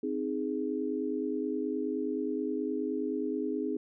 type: chord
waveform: sine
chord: Ab major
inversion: first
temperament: equal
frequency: 261.6 / 311.1 / 415.3 Hz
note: C4 / Eb4 / Ab4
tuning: 0 / 0 / 0 cents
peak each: -34 dBFS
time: 0.03-3.77 s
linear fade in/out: 5 ms
effects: none